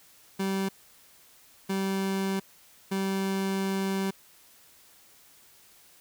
30% pulse tone bursts at uneven times, 193.4 Hz, G3, 23 cents flat, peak -24 dBFS, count 3, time 0.39-0.69 / 1.69-2.4 / 2.91-4.11 s, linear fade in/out 10 ms, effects white hiss -57 dBFS RMS until 6 s

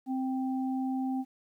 sine tone pair together, 261.6 / 783.9 Hz, C4 / G5, 0 / 0 cents, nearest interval octave + perfect fifth, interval 1900 cents, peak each -29 / -38 dBFS, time 0.06-1.25 s, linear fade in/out 50 ms, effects 11-bit

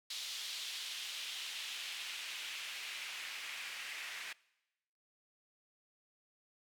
white noise with band-pass filter sweep, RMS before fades -44 dBFS, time 0.1-4.33 s, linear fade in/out 5 ms, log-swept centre 3700 to 2100 Hz, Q 1.9, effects noise-tail reverb RT60 1.0 s tail -23 dB re dry

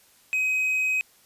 triangle tone, 2527 Hz, D#7, 26 cents sharp, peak -20 dBFS, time 0.33-1.01 s, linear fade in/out 0 ms, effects white hiss -58 dBFS RMS until 1.25 s + resampled to 32000 Hz

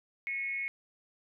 sine tone with frequency modulation, 2189 Hz, C#7, 22 cents flat, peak -32 dBFS, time 0.27-0.68 s, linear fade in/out 0 ms, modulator 267 Hz, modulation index 0.43, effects none

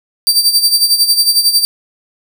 sawtooth tone with tremolo, 4663 Hz, D8, 13 cents flat, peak -3 dBFS, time 0.27-1.65 s, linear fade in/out 0 ms, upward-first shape sine, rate 11 Hz, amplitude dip 70%, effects none

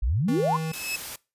sine exponential sweep, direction up, 46.59 to 1131 Hz, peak -21 dBFS, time 0.02-0.57 s, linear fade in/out 10 ms
square tone, 160 Hz, D#3, 49 cents sharp, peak -28 dBFS, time 0.28-0.72 s, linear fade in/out 5 ms
sawtooth tone with exponential growth, 2595 Hz, E7, 28 cents flat, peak -23 dBFS, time 0.36-0.96 s, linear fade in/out 5 ms, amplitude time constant 130 ms
white noise, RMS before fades -36 dBFS, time 0.73-1.16 s, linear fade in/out 5 ms
effects noise-tail reverb RT60 0.3 s tail -23 dB re dry + resampled to 32000 Hz

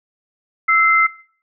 sine tone pair together, 1318 / 2074 Hz, E6 / C7, -1 / -16 cents, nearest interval minor sixth, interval 785 cents, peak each -14 dBFS, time 0.68-1.07 s, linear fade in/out 10 ms, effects noise-tail reverb RT60 0.5 s tail -21 dB re dry

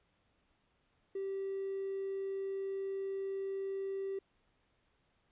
triangle tone with hard clipping, 389.3 Hz, G4, 12 cents flat, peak -36 dBFS, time 1.15-4.19 s, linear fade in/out 5 ms, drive 4 dB, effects pink hiss -75 dBFS RMS until 5.31 s + resampled to 8000 Hz

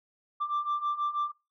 sine beating tone pair, 1174.7 / 1180.9 Hz, D6 / D6, 0 / +9 cents, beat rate 6.2 Hz, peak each -31 / -28 dBFS, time 0.4-1.32 s, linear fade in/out 20 ms, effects noise-tail reverb RT60 0.3 s tail -25 dB re dry + tanh soft clip ceiling -24 dBFS

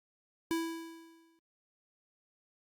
square tone with exponential decay, 329.6 Hz, E4, in tune, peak -29 dBFS, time 0.51-1.39 s, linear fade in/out 0 ms, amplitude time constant 190 ms, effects Opus 48 kbps

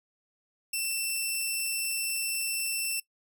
10% pulse tone, 2684 Hz, E7, 31 cents sharp, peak -20 dBFS, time 0.73-3 s, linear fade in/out 5 ms, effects noise-tail reverb RT60 0.1 s tail -21 dB re dry

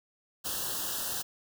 white band-stop noise, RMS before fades -34 dBFS, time 0.44-1.23 s, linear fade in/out 20 ms, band 1800 to 2700 Hz, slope 96 dB/octave, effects none

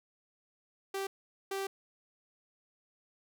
sawtooth tone bursts at uneven times, 390 Hz, G4, 9 cents flat, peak -30 dBFS, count 2, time 0.94-1.07 / 1.51-1.67 s, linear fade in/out 5 ms, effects none

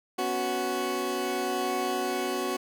20% pulse chord, B suspended second, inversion none, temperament equal, 246.9 / 277.2 / 370 Hz, B3 / C#4 / F#4, 0 / 0 / 0 cents, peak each -30 / -30 / -24 dBFS, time 0.18-2.57 s, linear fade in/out 10 ms, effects none

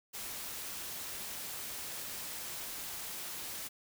white noise, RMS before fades -42 dBFS, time 0.13-3.69 s, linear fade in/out 20 ms, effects none

